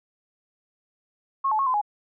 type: tone with pitch steps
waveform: sine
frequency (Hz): 1088 / 863 / 1092 / 1023 / 832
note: C#6 / A5 / C#6 / C6 / G#5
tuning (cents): -33 / -34 / -26 / -39 / +3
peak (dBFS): -20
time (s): 1.44-1.815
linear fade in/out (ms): 10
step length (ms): 75
effects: none